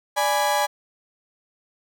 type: chord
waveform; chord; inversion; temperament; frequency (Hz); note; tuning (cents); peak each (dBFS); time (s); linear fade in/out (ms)
35% pulse; G# diminished; second; equal; 587.3 / 830.6 / 987.8; D5 / G#5 / B5; 0 / 0 / 0; -23 / -20 / -25; 0.16-0.67; 20
effects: none